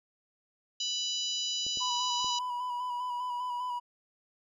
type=harmonic tone; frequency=987.8 Hz; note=B5; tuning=in tune; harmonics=3 / 4 / 5 / 6 / 7; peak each=-34 / -36 / -38 / -40 / -41 dBFS; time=0.8-2.39 s; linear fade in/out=5 ms
type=clicks; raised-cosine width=2 ms; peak=-34 dBFS; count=3; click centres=1.666 / 1.773 / 2.245 s
type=tone with vibrato; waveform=triangle; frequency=985 Hz; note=B5; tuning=5 cents flat; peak=-30 dBFS; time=1.8-3.8 s; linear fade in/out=20 ms; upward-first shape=square; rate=5 Hz; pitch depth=25 cents each way
effects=none